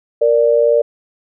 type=tone pair together; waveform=sine; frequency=466.2 / 587.4 Hz; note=A#4 / D5; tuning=0 / 0 cents; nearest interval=major third; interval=400 cents; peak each=-12 dBFS; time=0.21-0.82 s; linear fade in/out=10 ms; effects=none